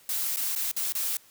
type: noise with dropouts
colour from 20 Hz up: blue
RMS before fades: -29 dBFS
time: 0.09-1.17 s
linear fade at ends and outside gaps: 2 ms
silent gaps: 0.362-0.369 / 0.552-0.56 / 0.715-0.765 / 0.923-0.951 s
effects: white hiss -57 dBFS RMS until 1.3 s